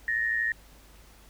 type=tone pair together; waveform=sine; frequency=1752.5 / 1864.7 Hz; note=A6 / A#6; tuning=-7 / 0 cents; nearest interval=minor second; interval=107 cents; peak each=-30 / -26 dBFS; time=0.08-0.52 s; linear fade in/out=2 ms; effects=added 50 Hz sine -53 dBFS peak until 1.29 s + pink hiss -56 dBFS RMS until 1.29 s